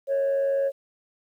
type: tone with frequency modulation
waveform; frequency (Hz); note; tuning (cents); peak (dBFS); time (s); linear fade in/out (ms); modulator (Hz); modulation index
sine; 550; C#5; -14; -19; 0.07-0.72; 50; 93.6; 0.26
effects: tanh soft clip ceiling -19 dBFS + 10-bit